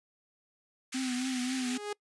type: band-pass noise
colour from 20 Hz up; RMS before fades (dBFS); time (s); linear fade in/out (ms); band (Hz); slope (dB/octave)
pink; -40; 0.92-1.78; 10; 1600 to 10000; 24
type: tone with vibrato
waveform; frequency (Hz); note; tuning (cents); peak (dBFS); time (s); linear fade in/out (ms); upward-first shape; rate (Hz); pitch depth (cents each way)
triangle; 254.9; C4; -45; -29; 0.94-1.78; 10; triangle; 3.7; 64
type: tone with exponential growth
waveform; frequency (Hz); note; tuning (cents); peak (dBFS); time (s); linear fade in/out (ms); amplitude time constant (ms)
sawtooth; 414.3; G#4; -4; -28; 1.42-1.93; 5; 110
effects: noise-tail reverb RT60 0.1 s tail -25 dB re dry + resampled to 24000 Hz